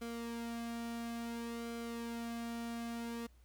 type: tone with flanger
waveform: sawtooth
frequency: 233.1 Hz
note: A#3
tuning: in tune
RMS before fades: -42 dBFS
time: 0.01-3.27 s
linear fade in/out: 10 ms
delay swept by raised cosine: 1.1 to 2.4 ms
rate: 0.58 Hz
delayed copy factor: -0.55
effects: added 60 Hz sine -60 dBFS peak until 3.44 s + pink hiss -73 dBFS RMS until 3.44 s